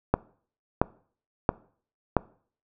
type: click train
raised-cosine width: 1 ms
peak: -5 dBFS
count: 4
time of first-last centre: 0.14-2.167 s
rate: 1.48 Hz
effects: noise-tail reverb RT60 0.5 s tail -22 dB re dry